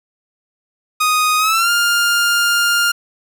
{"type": "tone with pitch glide", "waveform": "sawtooth", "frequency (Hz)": [1244.5, 1405], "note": ["D#6", "F6"], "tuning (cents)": [0, 10], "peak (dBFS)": -9, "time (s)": [1, 2.92], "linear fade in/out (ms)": 10, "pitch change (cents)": 210, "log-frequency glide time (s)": [1.38, 1.7], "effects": []}